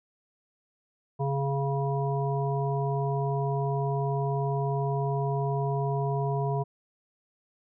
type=harmonic tone; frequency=138.59 Hz; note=C#3; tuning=in tune; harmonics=1 / 3 / 5 / 7; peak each=-27 / -32 / -34 / -35 dBFS; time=1.19-6.64 s; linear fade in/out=20 ms; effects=none